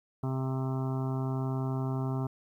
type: harmonic tone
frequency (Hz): 131.6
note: C3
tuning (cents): +10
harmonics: 1 / 2 / 3 / 5 / 6 / 7 / 8 / 9 / 10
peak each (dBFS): -30 / -36 / -40 / -44 / -46 / -47 / -48 / -49 / -50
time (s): 0.23-2.27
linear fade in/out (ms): 5
effects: 11-bit